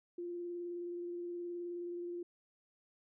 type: tone with vibrato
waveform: sine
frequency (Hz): 348.7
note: F4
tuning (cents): -3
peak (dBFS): -39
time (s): 0.18-2.23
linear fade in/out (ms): 5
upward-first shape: square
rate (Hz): 19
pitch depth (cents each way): 12
effects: none